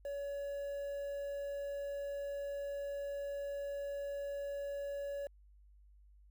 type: tone with quantisation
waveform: triangle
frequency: 565 Hz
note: C#5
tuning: 33 cents sharp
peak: -36 dBFS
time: 0.05-5.27 s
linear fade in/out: 2 ms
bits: 10
effects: added 50 Hz sine -59 dBFS peak until 6.3 s